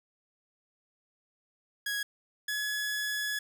sawtooth tone pair in turn, 1661.2 / 1695.1 Hz, G#6 / G#6, 0 / +35 cents, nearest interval unison, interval 35 cents, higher second, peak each -27 dBFS, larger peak neither, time 1.86-2.03 / 2.48-3.39 s, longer second, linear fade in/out 5 ms, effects none

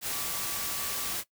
sine tone in noise, 1152 Hz, D6, 34 cents flat, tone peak -44 dBFS, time 0.09-1.16 s, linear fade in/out 50 ms, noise white, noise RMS -33 dBFS, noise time 0.01-1.24 s, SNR -14 dB, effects noise-tail reverb RT60 0.1 s tail -18 dB re dry

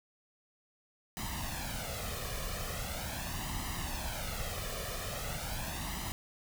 pink noise with flanger, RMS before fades -38 dBFS, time 1.17-6.12 s, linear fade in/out 0 ms, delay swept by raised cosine 1 to 1.7 ms, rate 0.41 Hz, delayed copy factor +0.7, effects none

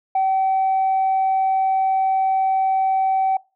sine tone, 766 Hz, G5, 40 cents flat, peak -14 dBFS, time 0.15-3.37 s, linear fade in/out 5 ms, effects noise-tail reverb RT60 0.3 s tail -24 dB re dry + tanh soft clip ceiling -13 dBFS

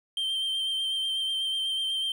triangle tone with vibrato, 3142 Hz, G7, 3 cents sharp, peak -25 dBFS, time 0.17-2.12 s, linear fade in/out 2 ms, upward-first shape sine, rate 8.1 Hz, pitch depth 19 cents each way, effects none

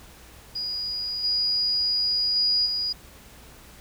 sine tone with level steps, 4898 Hz, D#8, 28 cents flat, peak -27 / -21 / -19 / -24 dBFS, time 0.55-2.93 s, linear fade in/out 10 ms, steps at 1.23 / 2.35 / 2.65 s, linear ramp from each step 20 ms, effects added 60 Hz sine -52 dBFS peak until 3.8 s + pink hiss -49 dBFS RMS until 3.8 s

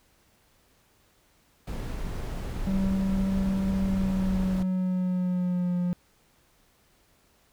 brown noise, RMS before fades -32 dBFS, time 1.67-4.63 s, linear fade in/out 5 ms
triangle tone with pitch glide, 192.4 to 177.45 Hz, G3 to F3, -32 to +28 cents, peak -22 dBFS, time 2.67-5.93 s, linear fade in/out 0 ms, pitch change -140 cents, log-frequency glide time 3.81-5.76 s
effects pink hiss -64 dBFS RMS until 7.52 s

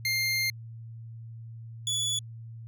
25% pulse tone pair in turn, 2110 / 3423 Hz, C7 / A7, +14 / -48 cents, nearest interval minor sixth, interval 838 cents, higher second, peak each -22 / -23 dBFS, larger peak first, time 0.05-0.5 / 1.87-2.19 s, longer first, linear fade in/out 2 ms, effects added 114 Hz sine -40 dBFS peak until 2.67 s

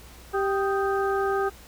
harmonic tone with a mistuned harmonic, 392 Hz, G4, in tune, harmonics 1 / 2 / 3 / 4, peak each -24 / -29 / -30 / -33 dBFS, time 0.33-1.5 s, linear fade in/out 20 ms, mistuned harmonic 3, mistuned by +95 cents, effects added 60 Hz sine -48 dBFS peak until 1.67 s + pink hiss -49 dBFS RMS until 1.67 s

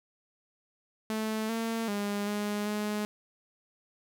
sawtooth tone with pitch steps, 218.3 / 227.2 / 203.8 / 207.2 / 209.8 Hz, A3 / A#3 / G#3 / G#3 / G#3, -13 / -44 / -32 / -4 / +18 cents, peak -26 dBFS, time 1.1-3.05 s, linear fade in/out 0 ms, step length 390 ms, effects none

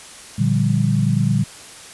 sine chord, G minor seventh, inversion first, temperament equal, 116.54 / 146.83 / 174.61 / 196 Hz, Bb2 / D3 / F3 / G3, 0 / 0 / 0 / 0 cents, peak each -19 / -19 / -24 / -20 dBFS, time 0.38-1.44 s, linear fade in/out 10 ms, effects white hiss -39 dBFS RMS until 1.93 s + resampled to 24000 Hz

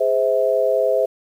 sine chord, Ab augmented, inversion none, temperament just, 415.3 / 519.1 / 648.9 Hz, Ab4 / C5 / E5, 0 / -14 / -27 cents, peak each -22 / -18 / -19 dBFS, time 0-1.06 s, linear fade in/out 10 ms, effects 8-bit

